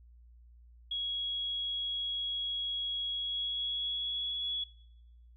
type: tone with pitch glide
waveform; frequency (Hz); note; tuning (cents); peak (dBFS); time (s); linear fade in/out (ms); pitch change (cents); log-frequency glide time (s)
sine; 3322 to 3374; G#7 to G#7; 0 to +27; -32; 0.91-4.64; 5; +27; 3.09-4.44
effects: noise-tail reverb RT60 1.0 s tail -21 dB re dry + added 59 Hz sine -54 dBFS peak until 5.36 s